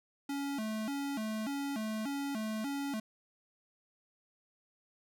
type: tone with vibrato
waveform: square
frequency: 246.9 Hz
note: B3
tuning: in tune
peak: -35 dBFS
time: 0.29-3 s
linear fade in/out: 5 ms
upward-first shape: square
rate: 1.7 Hz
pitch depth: 220 cents each way
effects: none